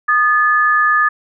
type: tone pair together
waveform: sine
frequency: 1228 / 1725.7 Hz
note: D#6 / A6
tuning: -23 / -34 cents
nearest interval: tritone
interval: 589 cents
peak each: -13 dBFS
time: 0.08-1.09 s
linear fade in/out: 10 ms
effects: none